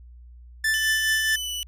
45% pulse tone with tremolo, 1760 Hz, A6, in tune, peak -19 dBFS, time 0.64-1.36 s, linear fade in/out 5 ms, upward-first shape triangle, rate 4.7 Hz, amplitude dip 45%
sawtooth tone with pitch glide, 2999 to 2966 Hz, F#7 to F#7, +23 to +4 cents, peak -25 dBFS, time 0.74-1.63 s, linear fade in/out 0 ms, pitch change -19 cents, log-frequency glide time 1.41-1.52 s
effects added 60 Hz sine -43 dBFS peak until 1.67 s + resampled to 32000 Hz

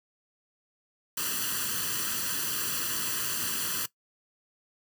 white noise with comb filter, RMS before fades -31 dBFS, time 1.17-3.86 s, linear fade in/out 5 ms, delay 0.67 ms, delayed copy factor +0.8, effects noise-tail reverb RT60 0.1 s tail -18 dB re dry + high-pass 100 Hz 12 dB/octave

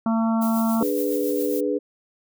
harmonic tone, 225.5 Hz, A3, 43 cents sharp, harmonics 1 / 3 / 4 / 5 / 6, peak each -19 / -29 / -31 / -33 / -35 dBFS, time 0.06-0.83 s, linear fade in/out 2 ms
violet noise with tremolo, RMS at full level -33 dBFS, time 0.41-1.61 s, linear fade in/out 10 ms, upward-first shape sine, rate 7.2 Hz, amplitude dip 40%
sine chord, G# diminished, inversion second, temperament equal, 293.7 / 415.3 / 493.9 Hz, D4 / G#4 / B4, 0 / 0 / 0 cents, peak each -25 dBFS, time 0.8-1.79 s, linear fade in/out 20 ms
effects none

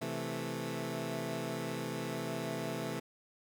15% pulse chord, A minor, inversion first, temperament equal, 130.81 / 164.81 / 220 Hz, C3 / E3 / A3, 0 / 0 / 0 cents, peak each -34 dBFS, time 0.01-3 s, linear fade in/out 10 ms, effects none

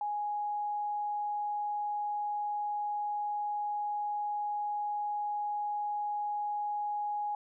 sine tone, 830.6 Hz, G#5, in tune, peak -31 dBFS, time 0.01-7.35 s, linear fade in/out 2 ms, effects none

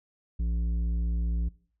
sine tone with tanh clipping, 57.6 Hz, A#1, 20 cents flat, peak -27 dBFS, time 0.39-1.49 s, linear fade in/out 10 ms, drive 9 dB, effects noise-tail reverb RT60 0.5 s tail -21 dB re dry

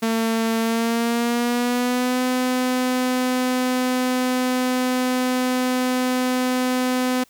sawtooth tone with pitch glide, 225.7 to 253.3 Hz, A3 to B3, +44 to +44 cents, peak -15 dBFS, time 0.02-7.24 s, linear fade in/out 10 ms, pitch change +200 cents, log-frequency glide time 0.59-2.22 s, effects white hiss -56 dBFS RMS until 7.29 s

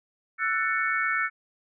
sine chord, F# minor seventh, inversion third, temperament just, 1332 / 1480 / 1776 / 2220 Hz, E6 / F#6 / A6 / C#7, +18 / 0 / +16 / +2 cents, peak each -29 dBFS, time 0.38-1.3 s, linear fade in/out 50 ms, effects none

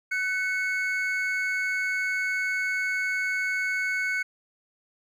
triangle tone pair together, 1505.7 / 2205 Hz, F#6 / C#7, +30 / -10 cents, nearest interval perfect fifth, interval 660 cents, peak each -26 dBFS, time 0.11-4.23 s, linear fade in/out 10 ms, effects none

